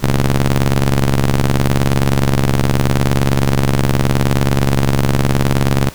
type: ring-modulated tone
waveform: sawtooth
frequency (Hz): 69.3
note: C#2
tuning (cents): 0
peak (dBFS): -4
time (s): 0.02-5.9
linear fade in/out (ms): 20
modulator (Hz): 59.7
effects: pink hiss -36 dBFS RMS until 5.94 s